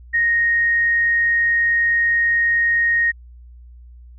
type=tone; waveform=sine; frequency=1864.7 Hz; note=A#6; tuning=in tune; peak=-14 dBFS; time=0.13-3.12 s; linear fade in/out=20 ms; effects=added 60 Hz sine -39 dBFS peak until 4.18 s